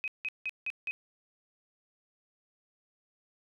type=tone bursts; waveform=sine; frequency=2524 Hz; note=D#7; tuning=24 cents sharp; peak=-31 dBFS; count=5; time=0.04-0.91 s; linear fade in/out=0 ms; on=38 ms; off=170 ms; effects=none